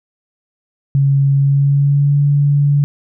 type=tone with pitch glide; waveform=sine; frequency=138.59 to 143.48 Hz; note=C#3 to D3; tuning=0 to -40 cents; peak=-9 dBFS; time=0.95-2.84 s; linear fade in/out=0 ms; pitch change=+60 cents; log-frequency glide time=1.34-2.19 s; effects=none